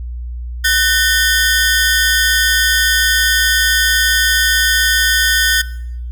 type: ring-modulated tone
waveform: sawtooth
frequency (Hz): 1661.2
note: G#6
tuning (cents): 0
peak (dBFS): -4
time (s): 0.64-5.62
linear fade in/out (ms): 10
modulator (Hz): 160
effects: noise-tail reverb RT60 0.8 s tail -20 dB re dry + added 60 Hz sine -22 dBFS peak until 6.11 s